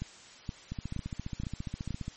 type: two click trains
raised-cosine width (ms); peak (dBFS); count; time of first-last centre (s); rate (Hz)
5; -23 / -22; 21 / 5; 0.72-2.081 / 0.02-1.907; 14.7 / 2.12
effects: white hiss -52 dBFS RMS until 2.16 s + MP3 32 kbps